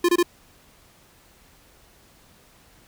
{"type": "tone bursts", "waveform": "square", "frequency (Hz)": 349.2, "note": "F4", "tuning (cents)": 0, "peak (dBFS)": -16, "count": 3, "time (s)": [0.04, 0.229], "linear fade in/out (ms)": 5, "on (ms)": 47, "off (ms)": 24, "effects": ["pink hiss -55 dBFS RMS until 2.87 s"]}